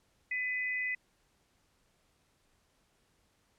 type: tone pair together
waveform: sine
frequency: 2005 / 2516 Hz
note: B6 / D#7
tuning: +26 / +19 cents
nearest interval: major third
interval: 393 cents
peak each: -32 / -39 dBFS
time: 0.31-0.95 s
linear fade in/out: 5 ms
effects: pink hiss -72 dBFS RMS until 3.58 s + low-pass 11000 Hz 12 dB/octave